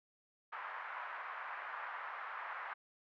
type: band-pass noise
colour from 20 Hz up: pink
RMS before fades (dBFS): -45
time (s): 0.52-2.74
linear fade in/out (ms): 10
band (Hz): 900 to 1800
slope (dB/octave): 24
effects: none